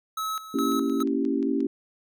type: tone with tremolo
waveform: square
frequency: 1292 Hz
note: E6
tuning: 35 cents flat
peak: -28 dBFS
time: 0.17-1.03 s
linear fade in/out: 5 ms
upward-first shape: square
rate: 2.4 Hz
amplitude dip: 75%
type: chord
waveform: sine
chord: A# diminished seventh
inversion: none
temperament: equal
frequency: 233.1 / 277.2 / 329.6 / 392 Hz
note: A#3 / C#4 / E4 / G4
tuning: 0 / 0 / 0 / 0 cents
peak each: -29 / -25 / -30 / -30 dBFS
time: 0.54-1.67 s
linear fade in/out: 5 ms
type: click train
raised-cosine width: 0.2 ms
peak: -31 dBFS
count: 6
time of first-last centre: 0.72-1.605 s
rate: 5.65 Hz
effects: none